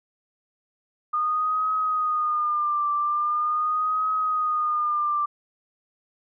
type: tone with vibrato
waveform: sine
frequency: 1221 Hz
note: D#6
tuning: 33 cents flat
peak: -21 dBFS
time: 1.13-5.26 s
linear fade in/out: 10 ms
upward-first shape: triangle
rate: 0.42 Hz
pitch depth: 70 cents each way
effects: none